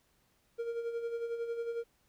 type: tone with tremolo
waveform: triangle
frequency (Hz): 466.2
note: A#4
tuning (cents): 0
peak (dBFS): -30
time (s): 0.58-1.84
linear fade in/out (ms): 20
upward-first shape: sine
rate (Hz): 11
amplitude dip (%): 55
effects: pink hiss -72 dBFS RMS until 2.08 s